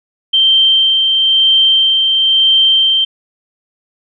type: tone with tremolo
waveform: sine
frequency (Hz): 3136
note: G7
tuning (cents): 0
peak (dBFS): -6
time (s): 0.33-3.05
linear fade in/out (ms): 10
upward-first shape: sine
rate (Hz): 1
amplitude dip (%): 30
effects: none